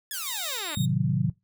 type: exponential sweep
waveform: 5% pulse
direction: down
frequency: 1756 to 281.5 Hz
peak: -21 dBFS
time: 0.11-0.75 s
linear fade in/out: 2 ms
type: noise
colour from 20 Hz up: blue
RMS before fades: -38 dBFS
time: 0.13-0.6 s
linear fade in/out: 10 ms
type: tone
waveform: sawtooth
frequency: 3714 Hz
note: A#7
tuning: 7 cents flat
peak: -30 dBFS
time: 0.26-0.86 s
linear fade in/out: 10 ms
type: chord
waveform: sine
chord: A diminished seventh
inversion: none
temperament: equal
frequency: 110 / 130.81 / 155.56 / 185 Hz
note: A2 / C3 / Eb3 / Gb3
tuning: 0 / 0 / 0 / 0 cents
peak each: -30 / -26 / -27 / -27 dBFS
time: 0.77-1.3 s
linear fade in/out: 5 ms
effects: noise-tail reverb RT60 0.2 s tail -20 dB re dry